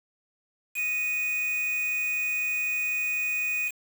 triangle tone with quantisation, 2483 Hz, D#7, 4 cents flat, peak -24 dBFS, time 0.74-3.72 s, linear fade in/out 50 ms, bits 6, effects none

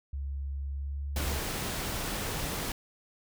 sine tone with pitch glide, 69.3 to 70.88 Hz, C#2 to C#2, 0 to +39 cents, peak -32 dBFS, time 0.13-1.4 s, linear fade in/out 5 ms, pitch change +39 cents, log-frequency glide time 0.72-1.1 s
pink noise, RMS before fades -34 dBFS, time 1.16-2.72 s, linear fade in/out 2 ms
effects none

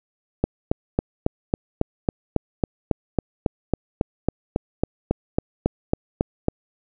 click train, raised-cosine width 2 ms, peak -5 dBFS, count 23, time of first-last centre 0.44-6.484 s, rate 3.64 Hz, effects none

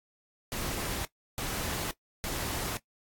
pink noise bursts, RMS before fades -34 dBFS, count 3, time 0.52-2.77 s, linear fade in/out 0 ms, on 530 ms, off 330 ms, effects noise-tail reverb RT60 0.1 s tail -19 dB re dry + AAC 64 kbps

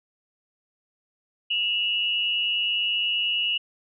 sine tone pair together, 2695 / 2904 Hz, E7 / F#7, +38 / -33 cents, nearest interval minor second, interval 129 cents, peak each -28 / -23 dBFS, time 1.5-3.58 s, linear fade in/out 10 ms, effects none

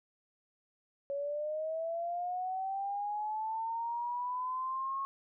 sine linear sweep, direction up, 556 to 1094 Hz, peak -33 dBFS, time 1.1-5.05 s, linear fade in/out 0 ms, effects none

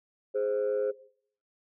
sine tone pair together, 415.4 / 523 Hz, G#4 / C5, 0 / -1 cents, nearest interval major third, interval 399 cents, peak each -27 dBFS, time 0.34-0.92 s, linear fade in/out 20 ms, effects noise-tail reverb RT60 0.6 s tail -19 dB re dry + tanh soft clip ceiling -22 dBFS

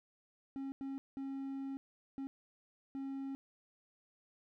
triangle tone bursts at uneven times, 271.6 Hz, C#4, 35 cents flat, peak -37 dBFS, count 5, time 0.56-0.72 / 0.81-0.98 / 1.17-1.77 / 2.18-2.27 / 2.95-3.35 s, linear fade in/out 0 ms, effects none

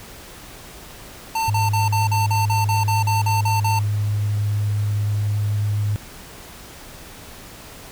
square tone bursts, 897 Hz, A5, 33 cents sharp, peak -20 dBFS, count 13, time 1.35-3.792 s, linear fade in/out 5 ms, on 150 ms, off 41 ms
sine tone, 103.83 Hz, G#2, in tune, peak -18 dBFS, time 1.48-5.96 s, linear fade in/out 0 ms
effects pink hiss -40 dBFS RMS until 7.91 s

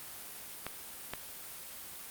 clicks, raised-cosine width 0.3 ms, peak -19 dBFS, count 2, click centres 0.666 / 1.136 s, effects white hiss -46 dBFS RMS until 2.1 s + Opus 32 kbps

